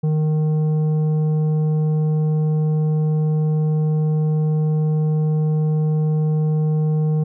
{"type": "tone with tanh clipping", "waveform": "sine", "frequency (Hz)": 154.4, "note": "D#3", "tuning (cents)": -13, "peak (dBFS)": -17, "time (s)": [0.03, 7.24], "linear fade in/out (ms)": 10, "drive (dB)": 8, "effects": []}